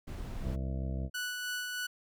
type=noise; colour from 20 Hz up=brown; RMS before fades=-39 dBFS; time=0.07-0.56 s; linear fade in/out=10 ms
type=harmonic tone; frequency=65.8 Hz; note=C2; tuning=10 cents sharp; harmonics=1 / 2 / 3 / 4 / 5 / 7 / 8 / 9 / 10; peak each=-34 / -38 / -42 / -48 / -49 / -52 / -54 / -52 / -51 dBFS; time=0.41-1.1 s; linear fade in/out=50 ms
type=tone with tremolo; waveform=sawtooth; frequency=1480 Hz; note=F#6; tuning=in tune; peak=-30 dBFS; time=1.14-1.87 s; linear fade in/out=10 ms; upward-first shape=sine; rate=3.2 Hz; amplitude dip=30%
effects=none